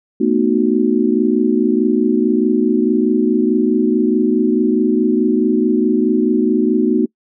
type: chord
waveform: sine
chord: B dominant seventh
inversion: third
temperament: just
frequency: 222.2 / 246.9 / 308.7 / 370.4 Hz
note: A3 / B3 / D#4 / F#4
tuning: +17 / 0 / -14 / +2 cents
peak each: -17 dBFS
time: 0.2-7.06 s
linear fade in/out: 10 ms
effects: noise-tail reverb RT60 0.1 s tail -25 dB re dry